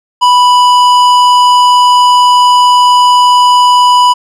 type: tone with tanh clipping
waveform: sine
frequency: 987.8 Hz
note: B5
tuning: in tune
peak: -5 dBFS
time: 0.21-4.14 s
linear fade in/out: 20 ms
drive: 14 dB
effects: none